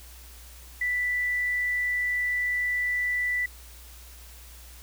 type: tone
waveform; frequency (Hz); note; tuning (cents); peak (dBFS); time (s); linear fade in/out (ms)
sine; 1975.5; B6; 0; -24; 0.81-3.46; 5
effects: added 60 Hz sine -46 dBFS peak until 4.82 s + white hiss -50 dBFS RMS until 4.82 s